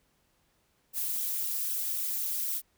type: noise with flanger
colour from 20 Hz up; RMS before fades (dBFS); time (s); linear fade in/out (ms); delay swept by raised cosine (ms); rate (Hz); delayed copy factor
violet; -32; 0.93-2.62; 50; 0.42 to 4.82; 3.8; -0.95
effects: pink hiss -71 dBFS RMS until 2.77 s